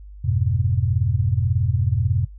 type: chord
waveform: sine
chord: F diminished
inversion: none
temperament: equal with one note detuned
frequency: 87.31 / 103.83 / 125.77 Hz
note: F2 / Ab2 / Cb3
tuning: 0 / 0 / +32 cents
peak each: -22 dBFS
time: 0.24-2.25 s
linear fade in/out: 10 ms
effects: noise-tail reverb RT60 0.1 s tail -18 dB re dry + added 50 Hz sine -37 dBFS peak until 2.38 s